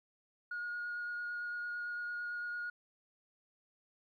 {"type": "tone with vibrato", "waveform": "sine", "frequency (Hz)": 1438, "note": "F#6", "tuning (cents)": -50, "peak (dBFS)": -36, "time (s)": [0.51, 2.7], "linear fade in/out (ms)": 5, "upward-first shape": "sine", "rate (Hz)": 8.9, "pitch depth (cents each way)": 10, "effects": ["tanh soft clip ceiling -34 dBFS", "13-bit"]}